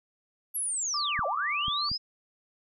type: linear two-way sweep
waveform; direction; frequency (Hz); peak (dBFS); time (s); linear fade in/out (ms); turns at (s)
sine; down then up; 11590 to 520 to 5200; -28; 0.54-1.98; 20; 1.26
type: tone with vibrato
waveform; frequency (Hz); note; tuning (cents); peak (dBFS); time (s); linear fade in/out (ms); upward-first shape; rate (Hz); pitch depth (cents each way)
sine; 1174.7; D6; 0; -31; 0.94-1.89; 2; sine; 5.9; 12
type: clicks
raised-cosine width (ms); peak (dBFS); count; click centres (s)
5; -26; 3; 1.192 / 1.682 / 1.916
effects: none